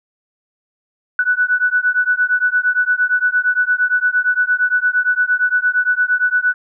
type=beating tone pair; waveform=sine; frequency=1480 / 1488.7 Hz; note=F#6 / F#6; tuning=0 / +10 cents; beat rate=8.7 Hz; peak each=-16 dBFS; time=1.19-6.54 s; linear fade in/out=2 ms; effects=none